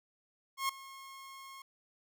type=tone with ADSR envelope; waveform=sawtooth; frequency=1081 Hz; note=C#6; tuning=44 cents flat; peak=-25 dBFS; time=0.57-1.62 s; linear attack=120 ms; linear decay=5 ms; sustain=-19 dB; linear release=3 ms; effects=none